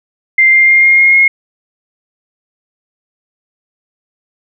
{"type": "tone with pitch steps", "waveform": "sine", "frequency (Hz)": [2093, 2105, 2117, 2130, 2142, 2154], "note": ["C7", "C7", "C7", "C7", "C7", "C7"], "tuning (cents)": [0, 10, 20, 30, 40, 50], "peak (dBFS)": -4, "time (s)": [0.38, 1.28], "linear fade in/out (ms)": 5, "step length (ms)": 150, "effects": []}